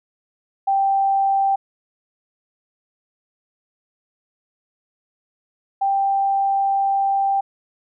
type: tone pair in turn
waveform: sine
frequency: 784 / 786.8 Hz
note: G5 / G5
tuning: 0 / +6 cents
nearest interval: unison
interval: 6 cents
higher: second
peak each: -15 / -16 dBFS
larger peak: first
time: 0.67-1.56 / 5.81-7.41 s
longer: second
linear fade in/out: 10 ms
effects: none